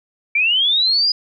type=linear sweep; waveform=sine; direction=up; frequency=2295 to 4978 Hz; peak=-13 dBFS; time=0.35-1.12 s; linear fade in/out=5 ms; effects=none